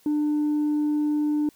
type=tone with tanh clipping; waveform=triangle; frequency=298.5 Hz; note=D4; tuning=28 cents sharp; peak=-21 dBFS; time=0.06-1.49 s; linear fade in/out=2 ms; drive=6 dB; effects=white hiss -59 dBFS RMS until 1.55 s